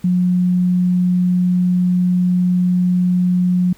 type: tone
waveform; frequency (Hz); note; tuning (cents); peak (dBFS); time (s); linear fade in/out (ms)
sine; 180; F#3; -47; -12; 0.04-3.73; 5
effects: pink hiss -49 dBFS RMS until 3.77 s